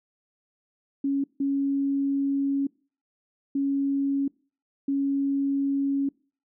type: tone bursts at uneven times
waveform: sine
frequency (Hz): 277.1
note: C#4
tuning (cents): -1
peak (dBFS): -22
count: 4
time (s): 1.04-1.24 / 1.4-2.67 / 3.55-4.28 / 4.88-6.09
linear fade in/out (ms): 5
effects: noise-tail reverb RT60 0.4 s tail -24 dB re dry